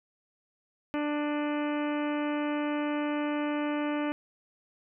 harmonic tone with a mistuned harmonic, 295.6 Hz, D4, 11 cents sharp, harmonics 1 / 2 / 3 / 4 / 5 / 6 / 7 / 8 / 9 / 10, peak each -29 / -35 / -39 / -41 / -43 / -45 / -46 / -47 / -48 / -49 dBFS, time 0.94-4.12 s, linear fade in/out 0 ms, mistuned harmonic 9, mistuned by -55 cents, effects none

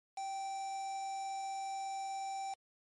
triangle tone with quantisation, 780 Hz, G5, 9 cents flat, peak -36 dBFS, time 0.17-2.54 s, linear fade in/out 5 ms, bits 8, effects MP3 48 kbps

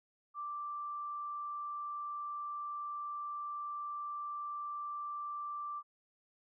sine tone, 1174.7 Hz, D6, in tune, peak -38 dBFS, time 0.34-5.83 s, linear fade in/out 50 ms, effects none

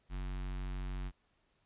square tone with notch filter, 46.67 Hz, F#1, 16 cents sharp, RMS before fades -39 dBFS, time 0.09-1.12 s, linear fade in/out 50 ms, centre 520 Hz, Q 1.1, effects pink hiss -75 dBFS RMS until 1.65 s + resampled to 8000 Hz

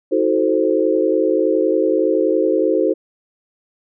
sine chord, D# diminished seventh, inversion none, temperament equal with one note detuned, 318.6 / 370 / 440 / 523.3 Hz, D#4 / F#4 / A4 / C5, +41 / 0 / 0 / 0 cents, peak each -19 dBFS, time 0.11-2.94 s, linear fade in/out 20 ms, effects none

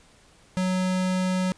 square tone, 185 Hz, F#3, in tune, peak -23 dBFS, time 0.57-1.52 s, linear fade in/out 0 ms, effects pink hiss -56 dBFS RMS until 1.57 s + resampled to 22050 Hz

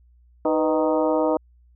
harmonic tone with a mistuned harmonic, 155.56 Hz, D#3, in tune, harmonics 2 / 3 / 4 / 5 / 6 / 7 / 8, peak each -23 / -23 / -23 / -31 / -28 / -37 / -34 dBFS, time 0.45-1.37 s, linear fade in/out 2 ms, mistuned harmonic 3, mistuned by +97 cents, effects added 60 Hz sine -52 dBFS peak until 1.75 s

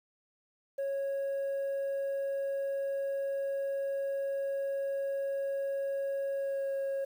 sine tone with pitch glide, 551 to 546.9 Hz, C#5 to C#5, -11 to -23 cents, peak -28 dBFS, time 0.78-7.05 s, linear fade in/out 10 ms, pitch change -12 cents, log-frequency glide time 6.35-6.75 s, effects tanh soft clip ceiling -30 dBFS + 10-bit

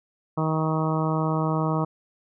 harmonic tone, 157.9 Hz, D#3, 26 cents sharp, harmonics 1 / 2 / 3 / 4 / 5 / 6 / 7 / 8, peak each -24 / -29 / -32 / -32 / -34 / -33 / -32 / -35 dBFS, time 0.37-1.85 s, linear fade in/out 10 ms, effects none

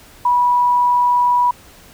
sine tone, 977 Hz, B5, 19 cents flat, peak -11 dBFS, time 0.25-1.51 s, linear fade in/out 5 ms, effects pink hiss -44 dBFS RMS until 1.93 s

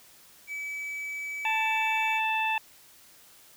triangle tone, 2293 Hz, D7, 42 cents flat, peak -31 dBFS, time 0.47-2.21 s, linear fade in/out 50 ms
harmonic tone, 881 Hz, A5, 2 cents sharp, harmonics 1 / 2 / 3 / 4, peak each -28 / -35 / -28 / -40 dBFS, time 1.45-2.58 s, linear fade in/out 2 ms
effects white hiss -55 dBFS RMS until 3.56 s

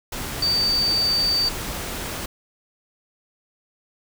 sine tone in noise, 4613 Hz, D8, 32 cents flat, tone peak -18 dBFS, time 0.42-1.49 s, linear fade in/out 5 ms, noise pink, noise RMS -30 dBFS, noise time 0.12-2.26 s, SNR +9 dB, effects none

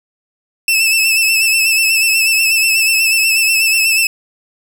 sawtooth tone with vibrato, 2637 Hz, E7, in tune, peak -7 dBFS, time 0.68-4.07 s, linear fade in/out 2 ms, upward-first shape sine, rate 8.2 Hz, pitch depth 43 cents each way, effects none

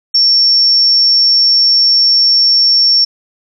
sine tone, 5460 Hz, F8, 40 cents flat, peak -6 dBFS, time 0.14-3.05 s, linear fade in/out 10 ms, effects 8-bit

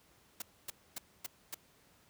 white noise bursts, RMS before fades -40 dBFS, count 5, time 0.4-1.545 s, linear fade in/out 5 ms, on 21 ms, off 260 ms, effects pink hiss -66 dBFS RMS until 2.09 s + high-pass 60 Hz 12 dB/octave

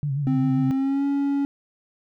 sine tone with vibrato, 140.6 Hz, C#3, 25 cents sharp, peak -22 dBFS, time 0.03-0.71 s, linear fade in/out 0 ms, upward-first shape sine, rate 7.5 Hz, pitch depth 87 cents each way
triangle tone with pitch glide, 261.6 to 280.4 Hz, C4 to C#4, 0 to +20 cents, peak -18 dBFS, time 0.27-1.45 s, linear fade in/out 0 ms, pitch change +120 cents, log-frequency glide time 0.64-1.05 s
effects none

